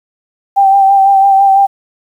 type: tone with vibrato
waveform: sine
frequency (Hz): 784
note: G5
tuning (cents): 0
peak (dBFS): -4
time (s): 0.56-1.67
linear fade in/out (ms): 20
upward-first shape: sine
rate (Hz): 6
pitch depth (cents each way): 27
effects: 7-bit